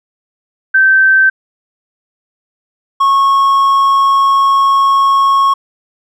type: tone pair in turn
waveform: sine / triangle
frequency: 1551 / 1096.7 Hz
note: G6 / C#6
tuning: -19 / -19 cents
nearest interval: tritone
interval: 600 cents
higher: first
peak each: -5 dBFS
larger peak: neither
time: 0.74-1.3 / 3-5.54 s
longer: second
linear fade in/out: 10 ms
effects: none